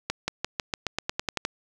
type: accelerating click train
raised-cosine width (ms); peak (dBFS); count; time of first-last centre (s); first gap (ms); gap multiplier
0.2; -9; 12; 0.1-1.451; 180; 0.92
effects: 7-bit